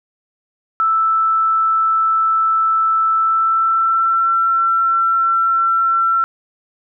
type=tone with pitch glide; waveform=sine; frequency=1320 to 1348.5 Hz; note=E6 to E6; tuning=+2 to +39 cents; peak=-12 dBFS; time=0.8-6.24 s; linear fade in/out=0 ms; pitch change=+37 cents; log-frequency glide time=3.15-4.29 s; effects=none